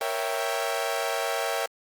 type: chord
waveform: sawtooth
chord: A# diminished seventh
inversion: none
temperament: equal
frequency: 466.2 / 554.4 / 659.3 / 784 Hz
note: A#4 / C#5 / E5 / G5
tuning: 0 / 0 / 0 / 0 cents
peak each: -29 / -28 / -27 / -28 dBFS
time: 0.01-1.66 s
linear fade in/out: 2 ms
effects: Opus 24 kbps

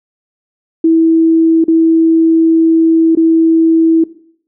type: tone with dropouts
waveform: sine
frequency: 326 Hz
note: E4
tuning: 19 cents flat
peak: -5 dBFS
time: 0.84-4.04 s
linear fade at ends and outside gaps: 5 ms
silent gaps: 1.642-1.681 / 3.152-3.171 s
effects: noise-tail reverb RT60 0.6 s tail -18 dB re dry

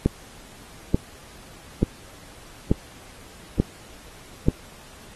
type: click train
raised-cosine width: 3 ms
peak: -4 dBFS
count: 6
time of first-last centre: 0.06-4.485 s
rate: 1.13 Hz
effects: pink hiss -47 dBFS RMS until 5.15 s + AAC 32 kbps

